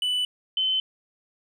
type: tone pair in turn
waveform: triangle / sine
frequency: 2983 / 3058 Hz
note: F#7 / G7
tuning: +13 / -44 cents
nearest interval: unison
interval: 43 cents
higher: second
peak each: -21 dBFS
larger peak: neither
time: 0.02-0.25 / 0.57-0.8 s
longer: neither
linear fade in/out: 2 ms
effects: none